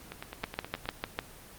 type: two click trains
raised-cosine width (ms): 0.3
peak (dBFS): -22 / -14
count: 8 / 6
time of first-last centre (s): 0.12-0.856 / 0.44-1.19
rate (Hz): 9.51 / 6.67
effects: pink hiss -50 dBFS RMS until 1.58 s + Opus 24 kbps